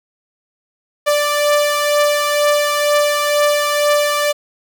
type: beating tone pair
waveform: sawtooth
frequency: 587.3 / 589.4 Hz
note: D5 / D5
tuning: 0 / +6 cents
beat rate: 2.1 Hz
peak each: -10 / -16 dBFS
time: 1.06-4.33 s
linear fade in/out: 20 ms
effects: 8-bit